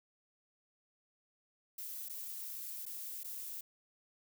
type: noise with dropouts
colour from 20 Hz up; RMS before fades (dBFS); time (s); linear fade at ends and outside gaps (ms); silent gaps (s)
violet; -44; 1.78-3.61; 5; 2.087-2.095 / 2.855-2.862 / 3.234-3.243
effects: none